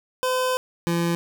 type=tone pair in turn; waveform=25% pulse; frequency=510 / 170.19 Hz; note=C5 / F3; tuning=-44 / -44 cents; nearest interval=octave + perfect fifth; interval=1900 cents; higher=first; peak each=-17 dBFS; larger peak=neither; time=0.23-0.57 / 0.87-1.15 s; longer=first; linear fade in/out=0 ms; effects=none